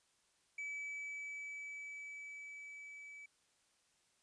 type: tone with level ramp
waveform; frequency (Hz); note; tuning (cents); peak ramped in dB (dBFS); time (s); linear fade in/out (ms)
triangle; 2295; D7; -40; -39 to -49; 0.58-3.26; 5
effects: white hiss -75 dBFS RMS until 4.22 s + resampled to 22050 Hz